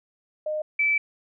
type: tone pair in turn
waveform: sine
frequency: 613 / 2314 Hz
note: D#5 / D7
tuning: -26 / -26 cents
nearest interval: octave + major seventh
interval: 2300 cents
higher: second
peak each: -25 / -19 dBFS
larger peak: second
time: 0.46-0.62 / 0.79-0.98 s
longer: second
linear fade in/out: 5 ms
effects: none